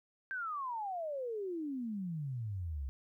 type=exponential sweep; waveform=sine; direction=down; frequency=1600 to 63.9 Hz; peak=-36 dBFS; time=0.31-2.89 s; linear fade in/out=0 ms; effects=13-bit